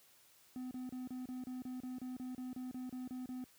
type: tone bursts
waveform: triangle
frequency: 253.6 Hz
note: B3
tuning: 46 cents sharp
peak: -39 dBFS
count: 16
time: 0.56-3.44 s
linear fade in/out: 0 ms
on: 150 ms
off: 32 ms
effects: white hiss -66 dBFS RMS until 3.58 s + high-pass 60 Hz 12 dB/octave